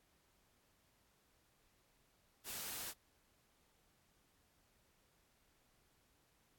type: noise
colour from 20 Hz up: white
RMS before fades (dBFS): -45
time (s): 2.44-2.94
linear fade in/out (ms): 50
effects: pink hiss -75 dBFS RMS until 6.58 s + AAC 64 kbps